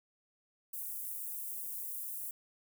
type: high-pass noise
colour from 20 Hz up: white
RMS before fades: -41 dBFS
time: 0.73-2.31 s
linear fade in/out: 5 ms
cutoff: 10000 Hz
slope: 24 dB/octave
effects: none